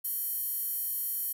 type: tone with high-pass filter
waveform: square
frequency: 622.3 Hz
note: D#5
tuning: in tune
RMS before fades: -33 dBFS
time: 0.04-1.33 s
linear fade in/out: 10 ms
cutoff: 12000 Hz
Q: 3.6
effects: none